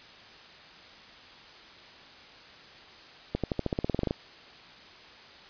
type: accelerating click train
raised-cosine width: 2 ms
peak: -14 dBFS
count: 14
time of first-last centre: 3.35-4.109 s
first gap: 87 ms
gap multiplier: 0.93
effects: white hiss -50 dBFS RMS until 5.49 s + resampled to 11025 Hz